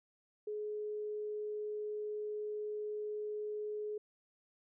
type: tone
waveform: sine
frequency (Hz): 422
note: G#4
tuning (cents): +28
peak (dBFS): -37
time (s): 0.47-3.98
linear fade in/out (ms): 5
effects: none